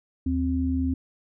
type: tone pair together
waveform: sine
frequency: 77.68 / 262.2 Hz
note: D#2 / C4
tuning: -2 / +4 cents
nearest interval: octave + major sixth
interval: 2106 cents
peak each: -26 / -24 dBFS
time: 0.26-0.94 s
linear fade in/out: 5 ms
effects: none